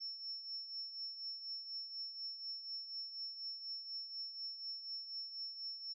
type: tone with tremolo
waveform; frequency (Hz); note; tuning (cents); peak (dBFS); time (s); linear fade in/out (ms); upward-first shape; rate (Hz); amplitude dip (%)
sine; 5400; E8; +41; -40; 0-5.94; 20; triangle; 4.1; 65
effects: none